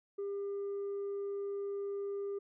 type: tone with tanh clipping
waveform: sine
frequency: 400.3 Hz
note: G4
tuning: 36 cents sharp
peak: -36 dBFS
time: 0.18-2.39 s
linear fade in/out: 10 ms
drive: 1 dB
effects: none